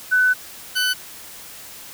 sine / 20% pulse tone pair in turn, 1501 / 1501 Hz, F#6 / F#6, +24 / +24 cents, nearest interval unison, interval 0 cents, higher neither, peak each -13 dBFS, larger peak neither, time 0.11-0.34 / 0.75-0.94 s, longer first, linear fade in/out 20 ms, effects white hiss -39 dBFS RMS until 1.93 s

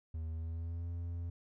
triangle tone with pitch glide, 80.3 to 85.57 Hz, E2 to F2, -45 to -35 cents, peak -35 dBFS, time 0.14-1.3 s, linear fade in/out 5 ms, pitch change +110 cents, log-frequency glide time 0.29-0.88 s, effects none

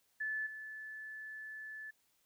sine tone with level steps, 1738 Hz, A6, 22 cents flat, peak -35 / -44 dBFS, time 0.2-1.91 s, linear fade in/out 10 ms, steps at 0.46 s, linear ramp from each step 10 ms, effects white hiss -75 dBFS RMS until 2.25 s

